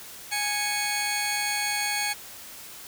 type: tone pair together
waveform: 15% pulse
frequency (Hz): 830.6 / 2213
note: G#5 / C#7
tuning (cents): 0 / -3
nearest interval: octave + perfect fourth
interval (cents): 1697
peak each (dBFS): -22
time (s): 0.31-2.14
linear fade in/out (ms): 20
effects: white hiss -43 dBFS RMS until 2.87 s